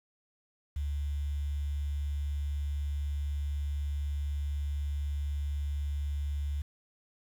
sine tone with quantisation, 72 Hz, D2, 34 cents flat, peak -30 dBFS, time 0.76-6.62 s, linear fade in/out 5 ms, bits 9, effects none

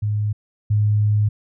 sine tone pair in turn, 105.1 / 105.1 Hz, G#2 / G#2, +21 / +21 cents, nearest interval unison, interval 0 cents, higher neither, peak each -18 / -14 dBFS, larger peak second, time 0.02-0.33 / 0.7-1.29 s, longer second, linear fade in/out 10 ms, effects none

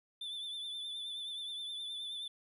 triangle tone with vibrato, 3520 Hz, A7, in tune, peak -38 dBFS, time 0.21-2.28 s, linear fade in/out 5 ms, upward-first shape triangle, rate 9.5 Hz, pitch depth 48 cents each way, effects resampled to 32000 Hz

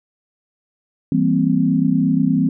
sine chord, C dominant seventh, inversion first, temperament equal, 164.81 / 196 / 233.1 / 261.6 Hz, E3 / G3 / Bb3 / C4, 0 / 0 / 0 / 0 cents, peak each -19 / -20 / -21 / -17 dBFS, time 1.12-2.49 s, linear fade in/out 2 ms, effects none

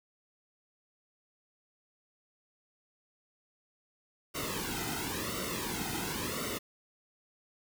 pink noise with flanger, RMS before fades -36 dBFS, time 4.34-6.59 s, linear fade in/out 20 ms, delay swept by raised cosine 1.2 to 1.78 ms, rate 0.95 Hz, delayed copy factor -0.85, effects none

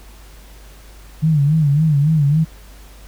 sine tone with vibrato, 150 Hz, D3, 37 cents sharp, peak -11 dBFS, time 1.22-2.45 s, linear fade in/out 20 ms, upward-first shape sine, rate 3.6 Hz, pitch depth 120 cents each way, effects added 50 Hz sine -39 dBFS peak until 3.07 s + pink hiss -46 dBFS RMS until 3.07 s

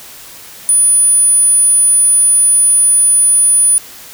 sine tone, 9900 Hz, D#9, 10 cents flat, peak -6 dBFS, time 0.69-3.78 s, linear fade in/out 0 ms, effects white hiss -34 dBFS RMS until 4.13 s

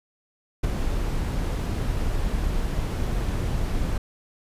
brown noise with ADSR envelope, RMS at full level -19 dBFS, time 0.63-3.98 s, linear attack 15 ms, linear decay 7 ms, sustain -6 dB, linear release 5 ms, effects resampled to 32000 Hz

